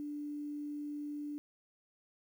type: tone with quantisation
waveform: sine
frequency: 293.7 Hz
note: D4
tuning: in tune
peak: -38 dBFS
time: 0-1.38 s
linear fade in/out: 0 ms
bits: 11
effects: none